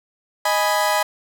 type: chord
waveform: 30% pulse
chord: G# minor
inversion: second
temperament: equal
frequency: 622.3 / 830.6 / 987.8 Hz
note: D#5 / G#5 / B5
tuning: 0 / 0 / 0 cents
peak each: -19 dBFS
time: 0.45-1.03 s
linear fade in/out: 5 ms
effects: none